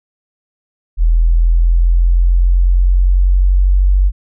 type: linear sweep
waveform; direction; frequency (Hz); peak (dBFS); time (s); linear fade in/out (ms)
sine; up; 41 to 47.51; -7; 0.97-4.12; 50
effects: none